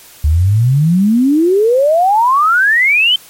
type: exponential sweep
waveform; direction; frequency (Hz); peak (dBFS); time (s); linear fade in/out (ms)
sine; up; 71.5 to 3136; -7; 0.24-3.16; 5
effects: white hiss -39 dBFS RMS until 3.29 s + MP3 64 kbps